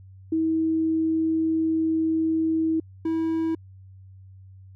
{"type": "tone pair in turn", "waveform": ["sine", "triangle"], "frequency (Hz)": [321.5, 324.5], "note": ["E4", "E4"], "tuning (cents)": [-43, -27], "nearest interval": "unison", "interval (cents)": 16, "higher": "second", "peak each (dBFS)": -20, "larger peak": "neither", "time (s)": [[0.32, 2.8], [3.05, 3.55]], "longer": "first", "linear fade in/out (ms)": 5, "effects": ["added 95 Hz sine -44 dBFS peak until 4.75 s"]}